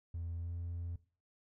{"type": "tone with pitch glide", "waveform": "triangle", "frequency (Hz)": [84.5, 86.03], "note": ["E2", "F2"], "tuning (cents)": [43, -26], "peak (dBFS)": -35, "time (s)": [0.14, 0.96], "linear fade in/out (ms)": 5, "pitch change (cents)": 31, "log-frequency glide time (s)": [0.37, 0.52], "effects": ["noise-tail reverb RT60 0.4 s tail -20 dB re dry", "tanh soft clip ceiling -33 dBFS"]}